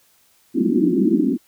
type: band-pass noise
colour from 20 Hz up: white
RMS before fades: -17 dBFS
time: 0.54-1.38 s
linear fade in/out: 50 ms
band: 180 to 360 Hz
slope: 96 dB/octave
effects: white hiss -58 dBFS RMS until 1.47 s